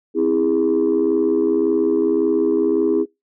sine chord, C augmented, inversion none, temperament just, 261.6 / 327 / 408.8 Hz, C4 / E4 / G#4, 0 / -14 / -27 cents, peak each -21 / -17 / -17 dBFS, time 0.14-3.06 s, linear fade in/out 50 ms, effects noise-tail reverb RT60 0.2 s tail -25 dB re dry + tanh soft clip ceiling -9 dBFS

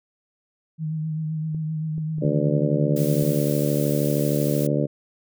sine tone with vibrato, 156.8 Hz, D#3, 14 cents sharp, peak -24 dBFS, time 0.78-3.41 s, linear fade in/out 50 ms, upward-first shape triangle, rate 7.7 Hz, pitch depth 37 cents each way
clicks, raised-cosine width 3 ms, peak -27 dBFS, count 5, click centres 1.547 / 1.981 / 2.184 / 2.251 / 3.227 s
harmonic tone, 73 Hz, D2, 10 cents flat, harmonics 2 / 3 / 4 / 5 / 6 / 7 / 8, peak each -23 / -28 / -26 / -30 / -30 / -29 / -28 dBFS, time 2.21-4.87 s, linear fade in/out 20 ms
blue noise, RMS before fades -35 dBFS, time 2.96-4.67 s, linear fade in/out 5 ms
effects none

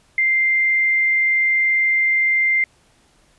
sine tone, 2093 Hz, C7, in tune, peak -14 dBFS, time 0.18-2.64 s, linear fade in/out 2 ms, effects pink hiss -57 dBFS RMS until 3.38 s + resampled to 24000 Hz

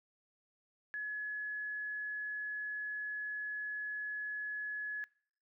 sine tone, 1697 Hz, G#6, 37 cents sharp, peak -37 dBFS, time 0.94-5.04 s, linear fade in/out 0 ms, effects noise-tail reverb RT60 0.6 s tail -24 dB re dry

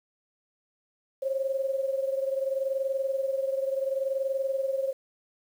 sine tone pair together, 533.7 / 554.4 Hz, C5 / C#5, +34 / 0 cents, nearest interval minor second, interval 66 cents, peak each -27 / -32 dBFS, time 1.22-4.93 s, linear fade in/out 10 ms, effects 9-bit

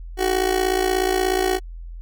30% pulse tone with amplitude modulation, 374.5 Hz, F#4, 21 cents sharp, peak -12 dBFS, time 0.17-1.6 s, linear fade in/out 50 ms, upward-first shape sine, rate 56.7 Hz, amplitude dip 80%, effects added 42 Hz sine -32 dBFS peak until 2.01 s

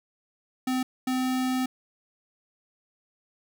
square tone bursts at uneven times, 256.9 Hz, C4, 32 cents flat, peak -25 dBFS, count 2, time 0.67-0.83 / 1.07-1.66 s, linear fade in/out 5 ms, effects none

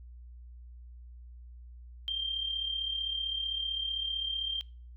sine tone with amplitude modulation, 3171 Hz, G7, 19 cents sharp, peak -28 dBFS, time 2.08-4.61 s, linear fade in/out 0 ms, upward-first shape sine, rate 35.6 Hz, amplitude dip 55%, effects noise-tail reverb RT60 0.4 s tail -23 dB re dry + added 60 Hz sine -46 dBFS peak until 4.96 s

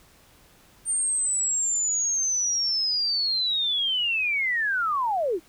sine linear sweep, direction down, 8870 to 301.1 Hz, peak -22 dBFS, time 0.85-5.4 s, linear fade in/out 50 ms, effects pink hiss -56 dBFS RMS until 5.48 s

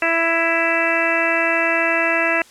harmonic tone, 331.7 Hz, E4, 11 cents sharp, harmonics 1 / 2 / 3 / 4 / 5 / 6 / 7 / 8, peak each -26 / -22 / -28 / -26 / -23 / -22 / -27 / -22 dBFS, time 0.02-2.42 s, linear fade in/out 2 ms, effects white hiss -47 dBFS RMS until 2.5 s + low-pass 9000 Hz 12 dB/octave

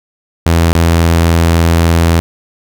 sawtooth tone with dropouts, 83.5 Hz, E2, 23 cents sharp, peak -3 dBFS, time 0.46-2.2 s, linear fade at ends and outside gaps 0 ms, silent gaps 0.73-0.752 s, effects none

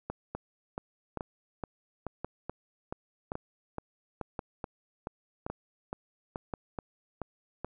two click trains, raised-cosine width 1 ms, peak -21 / -20 dBFS, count 18 / 7, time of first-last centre 0.35-7.646 / 0.1-6.538 s, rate 2.33 / 0.932 Hz, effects none

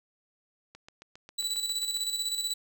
click train, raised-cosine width 0.2 ms, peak -30 dBFS, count 10, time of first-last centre 0.75-1.966 s, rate 7.4 Hz
30% pulse tone with tremolo, 3951 Hz, B7, in tune, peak -25 dBFS, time 1.38-2.54 s, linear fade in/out 10 ms, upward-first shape square, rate 16 Hz, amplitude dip 50%
effects none

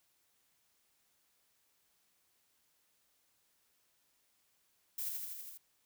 violet noise with echo, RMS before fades -39 dBFS, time 4.98-5.09 s, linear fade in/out 5 ms, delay 81 ms, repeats 6, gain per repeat -2 dB, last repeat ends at 5.576 s, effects white hiss -75 dBFS RMS until 5.85 s

